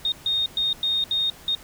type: tone bursts at uneven times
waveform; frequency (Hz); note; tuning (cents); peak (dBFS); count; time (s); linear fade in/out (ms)
sine; 3697; A#7; -15; -20; 6; 0.05-0.12 / 0.26-0.46 / 0.57-0.73 / 0.83-1.04 / 1.11-1.3 / 1.48-1.55; 2
effects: pink hiss -46 dBFS RMS until 1.63 s